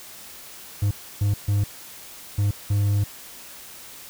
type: tone bursts at uneven times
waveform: triangle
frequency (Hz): 101.7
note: G#2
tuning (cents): -36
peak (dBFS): -16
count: 5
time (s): 0.82-0.91 / 1.21-1.34 / 1.48-1.64 / 2.38-2.51 / 2.7-3.04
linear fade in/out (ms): 5
effects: white hiss -42 dBFS RMS until 4.09 s